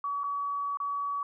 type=tone with dropouts; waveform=sine; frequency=1136 Hz; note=C#6; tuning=42 cents sharp; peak=-29 dBFS; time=0.04-1.23 s; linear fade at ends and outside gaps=2 ms; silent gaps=0.235-0.24 / 0.772-0.801 s; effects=none